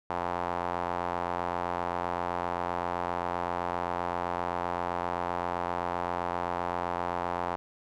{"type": "tone with band-pass filter", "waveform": "sawtooth", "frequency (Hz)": 87.7, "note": "F2", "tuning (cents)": 8, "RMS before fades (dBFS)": -32, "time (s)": [0.1, 7.56], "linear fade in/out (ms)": 0, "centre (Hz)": 890, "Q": 2.3, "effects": []}